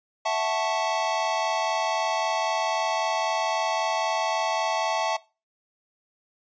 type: chord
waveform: square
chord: F# minor seventh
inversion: third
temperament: equal with one note detuned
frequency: 656.2 / 740 / 880 / 1108.7 Hz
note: E5 / F#5 / A5 / C#6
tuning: -8 / 0 / 0 / 0 cents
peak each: -28 / -32 / -28 / -32 dBFS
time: 0.25-5.17 s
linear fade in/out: 10 ms
effects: noise-tail reverb RT60 0.3 s tail -21 dB re dry + resampled to 16000 Hz